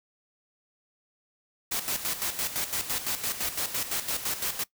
white noise with tremolo, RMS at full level -29 dBFS, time 1.71-4.64 s, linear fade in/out 10 ms, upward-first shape square, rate 5.9 Hz, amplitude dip 65%, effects noise-tail reverb RT60 0.1 s tail -20 dB re dry

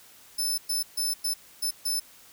20% pulse tone bursts at uneven times, 5274 Hz, E8, in tune, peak -20 dBFS, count 6, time 0.38-0.58 / 0.69-0.83 / 0.97-1.14 / 1.24-1.34 / 1.62-1.71 / 1.85-2 s, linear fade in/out 10 ms, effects white hiss -53 dBFS RMS until 2.32 s

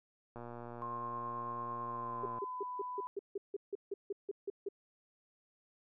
click train, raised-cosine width 1 ms, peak -33 dBFS, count 242, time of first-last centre 0.36-2.385 s, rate 119 Hz
sine tone with pitch glide, 1062 to 996.6 Hz, C6 to B5, +25 to +15 cents, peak -39 dBFS, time 0.82-3.07 s, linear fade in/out 0 ms, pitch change -110 cents, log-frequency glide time 1.8-2.65 s
sine tone bursts, 399.1 Hz, G4, 31 cents sharp, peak -35 dBFS, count 14, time 2.23-4.688 s, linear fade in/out 5 ms, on 27 ms, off 160 ms
effects none

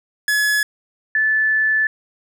45% pulse / sine tone pair in turn, 1700 / 1744.8 Hz, G#6 / A6, +40 / -15 cents, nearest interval unison, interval 45 cents, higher second, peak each -15 / -14 dBFS, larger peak second, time 0.28-0.63 / 1.15-1.87 s, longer second, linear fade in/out 2 ms, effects none

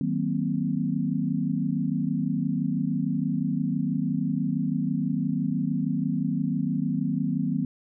sine chord, C half-diminished seventh, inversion first, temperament just, 156.98 / 188.37 / 235.5 / 261.6 Hz, Eb3 / Gb3 / Bb3 / C4, +16 / +31 / +18 / 0 cents, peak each -29 dBFS, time 0.01-7.65 s, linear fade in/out 2 ms, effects none

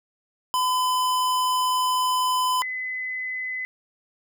square / sine tone pair in turn, 1011 / 2022 Hz, B5 / B6, +40 / +40 cents, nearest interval octave, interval 1200 cents, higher second, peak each -21 / -27 dBFS, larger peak first, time 0.54-2.62 / 2.62-3.65 s, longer first, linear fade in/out 0 ms, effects none

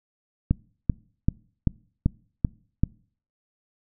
click train, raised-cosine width 5 ms, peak -7 dBFS, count 7, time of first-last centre 0.51-2.836 s, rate 2.58 Hz, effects noise-tail reverb RT60 0.5 s tail -25 dB re dry

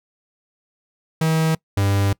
45% pulse tone pair in turn, 160 / 99.32 Hz, D#3 / G2, +49 / +23 cents, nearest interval minor sixth, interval 826 cents, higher first, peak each -16 dBFS, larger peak neither, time 1.21-1.55 / 1.77-2.13 s, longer second, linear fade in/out 5 ms, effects noise-tail reverb RT60 0.1 s tail -24 dB re dry

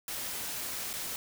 white noise with dropouts, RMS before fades -37 dBFS, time 0.08-1.16 s, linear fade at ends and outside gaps 1 ms, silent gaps 0.931-0.937 s, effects none

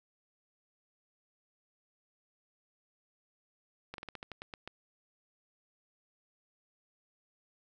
slowing click train, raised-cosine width 0.3 ms, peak -26 dBFS, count 10, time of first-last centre 3.94-4.676 s, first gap 42 ms, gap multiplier 1.16, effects none

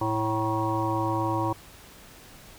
harmonic tone with a mistuned harmonic, 110 Hz, A2, in tune, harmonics 1 / 3 / 5 / 7 / 9 / 10, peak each -30 / -29 / -34 / -34 / -29 / -34 dBFS, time 0.01-1.53 s, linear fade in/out 5 ms, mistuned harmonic 9, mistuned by -69 cents, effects pink hiss -49 dBFS RMS until 2.58 s

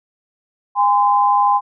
sine tone pair together, 815 / 1027.4 Hz, G#5 / C6, -33 / -32 cents, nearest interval major third, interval 401 cents, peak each -14 dBFS, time 0.75-1.61 s, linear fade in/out 50 ms, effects none

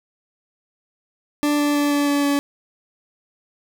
40% pulse tone with pitch steps, 293.7 / 291.8 / 290 / 288.2 / 286.3 / 284.5 Hz, D4 / D4 / D4 / D4 / D4 / C#4, 0 / -11 / -22 / -33 / -44 / +45 cents, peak -16 dBFS, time 1.43-2.39 s, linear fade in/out 0 ms, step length 160 ms, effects none

